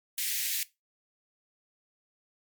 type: high-pass noise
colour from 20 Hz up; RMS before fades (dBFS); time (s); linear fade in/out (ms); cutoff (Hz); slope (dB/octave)
white; -31; 0.18-0.63; 0; 1800; 48
effects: noise-tail reverb RT60 0.2 s tail -18 dB re dry + MP3 96 kbps